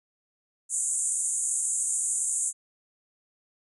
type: band-pass noise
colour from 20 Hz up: white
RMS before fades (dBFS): -28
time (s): 0.69-2.53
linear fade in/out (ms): 50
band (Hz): 6800 to 9700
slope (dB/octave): 96
effects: none